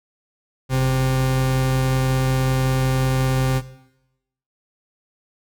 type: tone pair together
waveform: 40% pulse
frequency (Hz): 45.43 / 130.81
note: F#1 / C3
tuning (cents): -31 / 0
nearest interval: octave + tritone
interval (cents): 1831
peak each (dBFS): -27 / -16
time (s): 0.69-3.62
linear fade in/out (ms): 50
effects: noise-tail reverb RT60 0.9 s tail -17 dB re dry